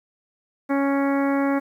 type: harmonic tone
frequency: 277.6 Hz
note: C#4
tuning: 3 cents sharp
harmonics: 1 / 2 / 3 / 4 / 5 / 6 / 7 / 8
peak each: -20 / -26 / -30 / -32 / -34 / -36 / -37 / -38 dBFS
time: 0.69-1.6 s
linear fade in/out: 20 ms
effects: 9-bit

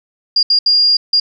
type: tone bursts at uneven times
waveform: sine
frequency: 4822 Hz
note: D8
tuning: 45 cents sharp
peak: -8 dBFS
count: 4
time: 0.36-0.43 / 0.5-0.59 / 0.66-0.97 / 1.13-1.2 s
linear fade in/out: 5 ms
effects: none

